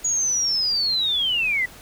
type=linear sweep; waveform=sine; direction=down; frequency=6820 to 1939 Hz; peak=-19 dBFS; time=0.04-1.66 s; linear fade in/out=10 ms; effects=pink hiss -44 dBFS RMS until 1.81 s